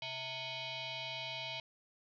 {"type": "tone with frequency modulation", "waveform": "sine", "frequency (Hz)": 130.81, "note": "C3", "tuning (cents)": 0, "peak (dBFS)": -39, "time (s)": [0.02, 1.6], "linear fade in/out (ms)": 2, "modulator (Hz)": 782, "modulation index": 5, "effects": []}